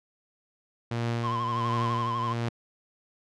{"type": "tone with tremolo", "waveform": "sawtooth", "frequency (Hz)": 117.3, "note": "A#2", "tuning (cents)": 11, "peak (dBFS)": -22, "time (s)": [0.91, 2.49], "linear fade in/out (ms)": 5, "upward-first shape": "triangle", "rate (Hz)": 1.4, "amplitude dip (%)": 55}
{"type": "tone with vibrato", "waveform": "triangle", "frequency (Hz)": 1045, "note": "C6", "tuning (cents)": -2, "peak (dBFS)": -26, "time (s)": [1.23, 2.34], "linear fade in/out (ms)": 20, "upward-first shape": "sine", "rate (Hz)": 12, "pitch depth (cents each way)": 70}
{"effects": ["low-pass 5000 Hz 12 dB/octave"]}